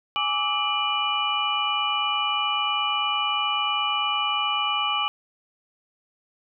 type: tone cluster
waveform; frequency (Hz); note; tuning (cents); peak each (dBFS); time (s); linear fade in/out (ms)
sine; 831 / 1164 / 1293 / 2401 / 2956; G#5 / D6 / E6 / D7 / F#7; +1 / -16 / -34 / +38 / -2; -30 / -26 / -35 / -30 / -26; 0.16-5.08; 0
effects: none